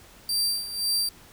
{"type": "tone with tremolo", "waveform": "sawtooth", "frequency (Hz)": 4699, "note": "D8", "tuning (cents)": 0, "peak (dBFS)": -19, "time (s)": [0.29, 1.09], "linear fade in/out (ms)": 2, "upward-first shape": "sine", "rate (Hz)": 1.9, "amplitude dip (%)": 75, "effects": ["pink hiss -51 dBFS RMS until 1.32 s"]}